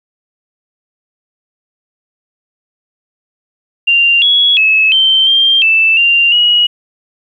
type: tone with pitch steps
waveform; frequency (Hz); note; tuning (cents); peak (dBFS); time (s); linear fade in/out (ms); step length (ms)
sine; 2781 / 3353 / 2589 / 3114 / 3180 / 2645 / 2781 / 2904; F7 / G#7 / E7 / G7 / G7 / E7 / F7 / F#7; -8 / +16 / -32 / -12 / +24 / +5 / -8 / -33; -6; 3.87-6.67; 10; 350
effects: 8-bit